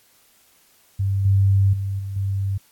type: tone with level steps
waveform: sine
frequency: 98 Hz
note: G2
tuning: in tune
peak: -18 / -13 / -22 / -26 / -20 dBFS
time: 0.99-2.58 s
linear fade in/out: 10 ms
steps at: 1.25 / 1.73 / 1.99 / 2.16 s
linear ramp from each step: 5 ms
effects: white hiss -57 dBFS RMS until 2.71 s + AAC 64 kbps